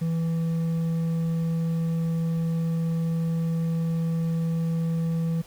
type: tone with hard clipping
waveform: triangle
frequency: 164.81 Hz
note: E3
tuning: in tune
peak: -24 dBFS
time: 0.01-5.42 s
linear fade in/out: 10 ms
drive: 7 dB
effects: pink hiss -51 dBFS RMS until 5.46 s